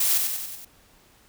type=noise with echo; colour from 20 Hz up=blue; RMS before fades=-22 dBFS; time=0-0.18 s; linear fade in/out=5 ms; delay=94 ms; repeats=5; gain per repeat=-4 dB; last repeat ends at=0.65 s; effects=pink hiss -57 dBFS RMS until 1.28 s